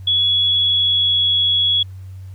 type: tone with pitch glide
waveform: sine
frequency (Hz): 3376 to 3357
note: G#7 to G#7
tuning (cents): +28 to +18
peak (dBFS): -13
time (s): 0.07-1.83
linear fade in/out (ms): 5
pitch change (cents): -10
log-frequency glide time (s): 0.3-1.32
effects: added 94 Hz sine -31 dBFS peak until 2.34 s + pink hiss -56 dBFS RMS until 2.34 s